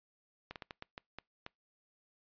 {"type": "slowing click train", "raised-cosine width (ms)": 0.3, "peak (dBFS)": -27, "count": 8, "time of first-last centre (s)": [0.51, 1.464], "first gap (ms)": 48, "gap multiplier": 1.34, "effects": ["noise-tail reverb RT60 0.2 s tail -26 dB re dry", "resampled to 11025 Hz"]}